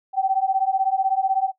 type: beating tone pair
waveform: sine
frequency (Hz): 762 / 778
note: G5 / G5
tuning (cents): -49 / -13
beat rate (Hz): 16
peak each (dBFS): -21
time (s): 0.13-1.52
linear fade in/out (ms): 50
effects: noise-tail reverb RT60 0.1 s tail -17 dB re dry